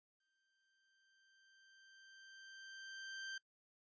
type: tone with exponential growth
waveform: sawtooth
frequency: 1568 Hz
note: G6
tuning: in tune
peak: -40 dBFS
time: 0.2-3.38 s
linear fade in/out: 5 ms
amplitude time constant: 690 ms
effects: noise-tail reverb RT60 0.1 s tail -20 dB re dry + resampled to 16000 Hz